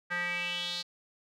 square tone with band-pass filter sweep, 176 Hz, F3, 14 cents sharp, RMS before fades -34 dBFS, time 0.1-0.83 s, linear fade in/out 20 ms, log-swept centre 1700 to 4300 Hz, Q 5.1, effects none

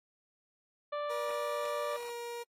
harmonic tone, 587.3 Hz, D5, in tune, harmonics 1 / 2 / 3 / 4 / 5 / 6 / 7, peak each -35 / -38 / -49 / -53 / -57 / -54 / -60 dBFS, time 0.92-1.97 s, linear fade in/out 10 ms
30% pulse tone with pitch glide, 478.4 to 473.7 Hz, A#4 to A#4, +45 to +28 cents, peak -36 dBFS, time 1.09-2.44 s, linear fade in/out 20 ms, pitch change -17 cents, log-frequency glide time 2.01-2.15 s
effects AAC 48 kbps

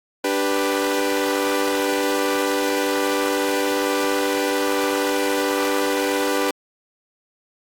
sawtooth chord, G major, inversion second, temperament equal, 293.7 / 392 / 493.9 Hz, D4 / G4 / B4, 0 / 0 / 0 cents, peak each -20 / -20 / -19 dBFS, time 0.24-6.51 s, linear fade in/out 5 ms, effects AAC 64 kbps

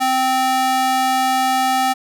square tone with high-pass filter, 260 Hz, C4, 11 cents flat, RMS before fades -17 dBFS, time 0-1.94 s, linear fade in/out 20 ms, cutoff 610 Hz, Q 2.3, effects none

